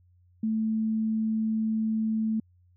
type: tone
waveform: sine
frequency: 220 Hz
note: A3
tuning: in tune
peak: -24 dBFS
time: 0.43-2.4 s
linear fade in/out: 5 ms
effects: added 89 Hz sine -58 dBFS peak until 2.76 s